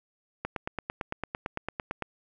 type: click train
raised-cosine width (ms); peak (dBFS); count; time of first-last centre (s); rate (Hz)
0.5; -16; 15; 0.45-2.023; 8.9
effects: none